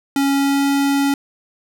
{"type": "tone with pitch glide", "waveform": "square", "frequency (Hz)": [277.2, 279.1], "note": ["C#4", "C#4"], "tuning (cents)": [0, 12], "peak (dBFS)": -15, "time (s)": [0.16, 1.14], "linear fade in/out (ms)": 2, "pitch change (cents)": 12, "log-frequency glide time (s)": [0.31, 0.65], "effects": []}